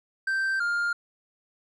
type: tone pair in turn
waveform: triangle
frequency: 1563 / 1405.4 Hz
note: G6 / F6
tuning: -6 / +10 cents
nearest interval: major second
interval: 184 cents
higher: first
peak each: -22 dBFS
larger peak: neither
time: 0.27-0.6 / 0.6-0.93 s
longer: neither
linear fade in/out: 5 ms
effects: resampled to 24000 Hz